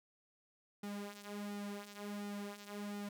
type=tone with flanger; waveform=sawtooth; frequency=204.4 Hz; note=G#3; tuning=27 cents flat; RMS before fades=-45 dBFS; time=0.83-3.09 s; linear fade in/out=5 ms; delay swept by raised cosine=1.8 to 5 ms; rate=1.4 Hz; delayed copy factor=-0.7; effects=none